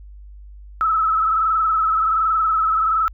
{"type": "tone with frequency modulation", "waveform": "sine", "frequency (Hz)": 1300, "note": "E6", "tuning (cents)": -24, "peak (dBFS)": -15, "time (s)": [0.81, 3.08], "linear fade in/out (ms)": 0, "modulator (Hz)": 21.3, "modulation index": 1.8, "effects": ["added 50 Hz sine -37 dBFS peak until 3.13 s"]}